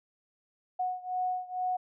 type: beating tone pair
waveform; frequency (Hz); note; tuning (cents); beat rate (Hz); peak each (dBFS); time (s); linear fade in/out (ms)
sine; 733 / 735.2; F#5 / F#5; -16 / -11; 2.2; -32 / -34; 0.79-1.77; 10
effects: none